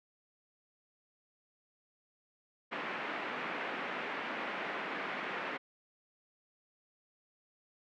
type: band-pass noise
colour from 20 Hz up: white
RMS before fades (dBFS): -39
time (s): 2.71-5.58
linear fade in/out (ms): 20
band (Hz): 200 to 2300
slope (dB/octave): 24
effects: none